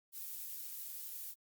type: noise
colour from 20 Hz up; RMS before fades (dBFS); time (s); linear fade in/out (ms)
violet; -45; 0.12-1.35; 50
effects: Opus 48 kbps